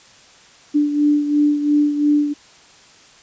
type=beating tone pair; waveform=sine; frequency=293.7 / 296.6 Hz; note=D4 / D4; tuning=0 / +17 cents; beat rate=2.9 Hz; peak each=-14 / -21 dBFS; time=0.74-2.34 s; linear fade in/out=20 ms; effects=white hiss -47 dBFS RMS until 3.22 s + resampled to 16000 Hz